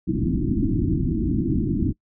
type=low-pass noise; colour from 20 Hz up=white; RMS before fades=-22 dBFS; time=0.07-1.93 s; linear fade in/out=20 ms; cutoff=340 Hz; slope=96 dB/octave; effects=noise-tail reverb RT60 0.1 s tail -23 dB re dry